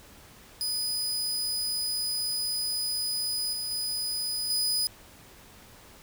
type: tone with level steps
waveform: sawtooth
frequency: 4978 Hz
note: D#8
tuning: in tune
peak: -25 / -28 / -26 / -22 dBFS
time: 0.61-4.87 s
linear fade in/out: 0 ms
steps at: 3.53 / 3.71 / 4.5 s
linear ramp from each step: 2 ms
effects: pink hiss -52 dBFS RMS until 6.02 s